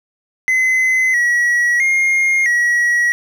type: tone with pitch steps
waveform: triangle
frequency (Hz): 2041 / 1922 / 2131 / 1917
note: C7 / B6 / C7 / A#6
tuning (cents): -44 / -48 / +31 / +48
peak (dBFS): -10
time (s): 0.48-3.12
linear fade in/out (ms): 0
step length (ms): 660
effects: none